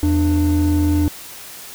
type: tone pair together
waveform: triangle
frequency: 83.37 / 297.1 Hz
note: E2 / D4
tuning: +20 / +20 cents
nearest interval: octave + minor seventh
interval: 2200 cents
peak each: -13 dBFS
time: 0.03-1.08 s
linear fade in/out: 0 ms
effects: tanh soft clip ceiling -8 dBFS + white hiss -36 dBFS RMS until 1.74 s